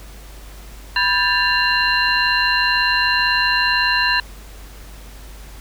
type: tone cluster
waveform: sine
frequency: 987 / 1599 / 1764 / 2778 / 4101 Hz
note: B5 / G6 / A6 / F7 / C8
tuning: -1 / +34 / +4 / -10 / -36 cents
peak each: -21 dBFS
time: 0.96-4.2 s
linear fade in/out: 2 ms
effects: added 50 Hz sine -36 dBFS peak until 5.6 s + pink hiss -43 dBFS RMS until 5.6 s